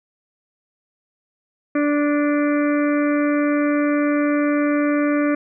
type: harmonic tone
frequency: 292.7 Hz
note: D4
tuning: 6 cents flat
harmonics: 1 / 2 / 4 / 5 / 6 / 7 / 8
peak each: -17 / -23 / -29 / -31 / -33 / -34 / -35 dBFS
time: 1.75-5.35 s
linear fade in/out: 5 ms
effects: none